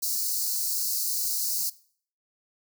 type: high-pass noise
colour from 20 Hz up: white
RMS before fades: -28 dBFS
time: 0.02-1.7 s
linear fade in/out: 10 ms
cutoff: 4200 Hz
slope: 96 dB/octave
effects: noise-tail reverb RT60 0.5 s tail -19 dB re dry